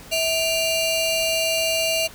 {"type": "ring-modulated tone", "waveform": "sawtooth", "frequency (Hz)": 1721, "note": "A6", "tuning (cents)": -39, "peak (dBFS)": -13, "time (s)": [0.11, 2.08], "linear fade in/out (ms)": 20, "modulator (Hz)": 1070, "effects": ["pink hiss -43 dBFS RMS until 2.14 s"]}